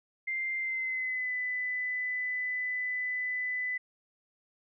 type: tone with pitch glide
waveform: sine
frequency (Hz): 2093 to 1999.6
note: C7 to B6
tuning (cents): 0 to +21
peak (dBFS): -30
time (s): 0.27-3.78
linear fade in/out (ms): 10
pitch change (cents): -79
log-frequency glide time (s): 0.58-1.33
effects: none